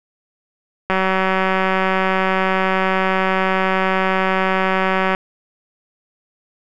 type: click train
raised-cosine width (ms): 0.5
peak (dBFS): -3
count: 804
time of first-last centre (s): 0.9-5.149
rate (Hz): 189
effects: none